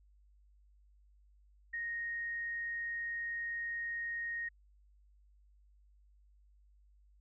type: tone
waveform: sine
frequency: 1864.7 Hz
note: A#6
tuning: in tune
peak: -36 dBFS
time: 1.73-4.49 s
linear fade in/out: 10 ms
effects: added 50 Hz sine -62 dBFS peak until 7.2 s